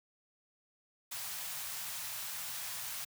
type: band-stop noise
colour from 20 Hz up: white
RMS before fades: -41 dBFS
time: 1.11-3.05 s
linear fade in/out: 10 ms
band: 160 to 690 Hz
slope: 24 dB/octave
effects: high-pass 100 Hz 12 dB/octave